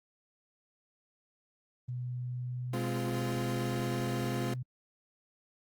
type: tone with pitch glide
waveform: sine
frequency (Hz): 124 to 126.09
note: B2 to B2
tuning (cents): +7 to +36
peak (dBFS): -34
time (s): 1.88-4.63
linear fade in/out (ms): 10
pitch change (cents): +29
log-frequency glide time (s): 2.24-3.82
type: chord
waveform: 30% pulse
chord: F minor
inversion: first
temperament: equal with one note detuned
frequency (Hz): 207.7 / 257.3 / 349.2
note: Ab3 / C4 / F4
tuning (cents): 0 / -29 / 0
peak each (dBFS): -35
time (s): 2.73-4.54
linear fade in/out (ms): 5
effects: Opus 24 kbps